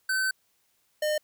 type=tone pair in turn; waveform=square; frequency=1531 / 607.6 Hz; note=G6 / D#5; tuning=-41 / -41 cents; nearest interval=octave + major third; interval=1600 cents; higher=first; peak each=-25 / -25 dBFS; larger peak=neither; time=0.09-0.31 / 1.02-1.18 s; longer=first; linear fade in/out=5 ms; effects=white hiss -70 dBFS RMS until 1.23 s